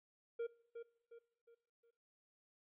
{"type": "tone with echo", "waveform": "triangle", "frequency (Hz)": 466.2, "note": "A#4", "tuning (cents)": 0, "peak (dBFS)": -36, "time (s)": [0.39, 0.47], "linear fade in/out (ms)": 10, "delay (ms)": 360, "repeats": 4, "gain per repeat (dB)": -8, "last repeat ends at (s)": 1.91, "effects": ["noise-tail reverb RT60 0.7 s tail -21 dB re dry", "resampled to 8000 Hz"]}